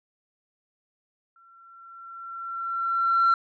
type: tone with exponential growth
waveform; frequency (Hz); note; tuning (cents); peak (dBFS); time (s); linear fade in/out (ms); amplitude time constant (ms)
sine; 1358; F6; -49; -14; 1.36-3.34; 2; 430
effects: tanh soft clip ceiling -14 dBFS